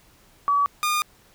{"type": "tone pair in turn", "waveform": ["sine", "sawtooth"], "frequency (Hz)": [1141, 1215.9], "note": ["C#6", "D#6"], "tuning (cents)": [50, -40], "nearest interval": "minor second", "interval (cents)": 110, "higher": "second", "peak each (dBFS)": -17, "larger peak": "neither", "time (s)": [[0.48, 0.66], [0.83, 1.02]], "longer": "second", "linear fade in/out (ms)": 0, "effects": ["pink hiss -56 dBFS RMS until 1.34 s"]}